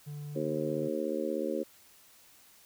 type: tone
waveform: triangle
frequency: 146.83 Hz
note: D3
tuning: in tune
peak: -36 dBFS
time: 0.06-0.89 s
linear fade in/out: 20 ms
type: harmonic tone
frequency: 76.6 Hz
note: D#2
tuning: 27 cents flat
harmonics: 3 / 4 / 5 / 6 / 7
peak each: -38 / -36 / -36 / -38 / -35 dBFS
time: 0.35-1.64 s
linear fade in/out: 20 ms
effects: white hiss -59 dBFS RMS until 2.65 s